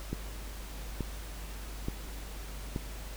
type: click train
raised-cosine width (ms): 3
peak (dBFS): -20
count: 4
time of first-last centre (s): 0.13-2.762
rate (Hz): 1.14
effects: added 50 Hz sine -40 dBFS peak until 3.16 s + pink hiss -47 dBFS RMS until 3.16 s